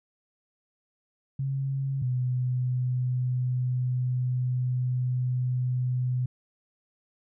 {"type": "tone pair in turn", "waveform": "sine", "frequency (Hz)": [135.8, 125.89], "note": ["C#3", "B2"], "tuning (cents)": [-35, 34], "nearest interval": "minor second", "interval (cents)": 131, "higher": "first", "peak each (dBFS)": [-26, -24], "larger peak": "second", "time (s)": [[1.39, 2.02], [2.02, 6.26]], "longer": "second", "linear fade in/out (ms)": 5, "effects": []}